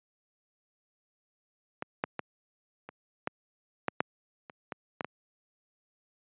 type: clicks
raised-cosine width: 0.5 ms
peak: -18 / -12 / -17 / -27 / -14 / -12 / -10 / -29 / -20 / -16 / -20 dBFS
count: 11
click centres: 1.824 / 2.039 / 2.193 / 2.89 / 3.274 / 3.883 / 4.005 / 4.498 / 4.722 / 5.008 / 5.046 s
effects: high-pass 150 Hz 12 dB/octave + resampled to 8000 Hz